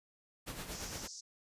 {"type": "noise with tremolo", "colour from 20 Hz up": "pink", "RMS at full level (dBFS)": -42, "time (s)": [0.46, 1.08], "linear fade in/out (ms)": 20, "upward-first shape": "sine", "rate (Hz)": 8.7, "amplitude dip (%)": 55}
{"type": "band-pass noise", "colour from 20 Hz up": "white", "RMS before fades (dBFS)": -49, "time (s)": [0.71, 1.21], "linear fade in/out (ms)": 10, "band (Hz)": [4900, 6900], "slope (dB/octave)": 48}
{"effects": ["resampled to 32000 Hz"]}